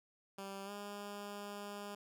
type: tone with pitch glide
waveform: 10% pulse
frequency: 196 to 203.9 Hz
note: G3 to G#3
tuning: 0 to -32 cents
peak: -36 dBFS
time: 0.38-1.95 s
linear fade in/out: 5 ms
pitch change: +68 cents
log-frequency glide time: 0.65-0.71 s
effects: none